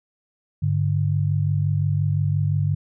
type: tone pair together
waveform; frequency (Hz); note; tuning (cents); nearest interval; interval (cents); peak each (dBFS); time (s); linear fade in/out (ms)
sine; 101.08 / 146.83; G#2 / D3; -46 / 0; tritone; 646; -21; 0.62-2.75; 10
effects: none